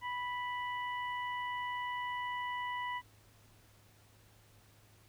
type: harmonic tone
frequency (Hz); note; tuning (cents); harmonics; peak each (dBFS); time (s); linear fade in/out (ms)
986; B5; -3; 1 / 2 / 3; -37 / -41 / -49; 0.01-3.02; 50
effects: added 105 Hz sine -64 dBFS peak until 5.08 s + pink hiss -65 dBFS RMS until 5.08 s